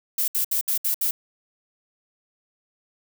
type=noise bursts; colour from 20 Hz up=violet; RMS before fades=-23 dBFS; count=6; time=0.18-1.11 s; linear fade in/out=5 ms; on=100 ms; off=66 ms; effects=none